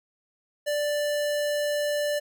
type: tone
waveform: square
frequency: 588 Hz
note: D5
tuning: 2 cents sharp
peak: -25 dBFS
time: 0.66-2.2 s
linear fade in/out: 20 ms
effects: none